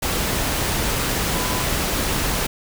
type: tone in noise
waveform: sine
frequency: 1000 Hz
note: B5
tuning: 21 cents sharp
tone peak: -30 dBFS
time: 1.34-1.64 s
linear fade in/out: 10 ms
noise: pink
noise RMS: -22 dBFS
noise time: 0.02-2.47 s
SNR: -11 dB
effects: none